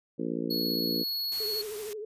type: harmonic tone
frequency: 57.5 Hz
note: A#1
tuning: 23 cents flat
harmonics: 3 / 4 / 5 / 6 / 7 / 8 / 9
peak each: -38 / -35 / -34 / -36 / -41 / -38 / -44 dBFS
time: 0.18-1.04 s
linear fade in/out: 20 ms
type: tone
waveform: square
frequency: 4354 Hz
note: C#8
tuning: 32 cents flat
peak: -30 dBFS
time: 0.5-1.62 s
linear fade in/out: 10 ms
type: noise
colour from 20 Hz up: white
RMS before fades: -43 dBFS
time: 1.32-1.93 s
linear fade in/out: 0 ms
type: tone with vibrato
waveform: sine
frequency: 423.5 Hz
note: G#4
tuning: 34 cents sharp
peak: -35 dBFS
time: 1.4-2.05 s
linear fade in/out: 5 ms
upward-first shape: triangle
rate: 13 Hz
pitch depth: 85 cents each way
effects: resampled to 32000 Hz